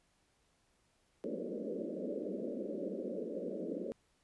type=band-pass noise; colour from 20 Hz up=white; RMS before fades=-40 dBFS; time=1.24-3.92 s; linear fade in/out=0 ms; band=180 to 580 Hz; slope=96 dB/octave; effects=pink hiss -74 dBFS RMS until 4.23 s + resampled to 24000 Hz